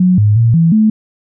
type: tone with pitch steps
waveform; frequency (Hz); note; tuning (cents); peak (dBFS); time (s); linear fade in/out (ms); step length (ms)
sine; 182.5 / 104.8 / 115.4 / 165.5 / 216.8; F#3 / G#2 / A#2 / E3 / A3; -24 / +16 / -17 / +7 / -25; -6; 0-0.9; 5; 180
effects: none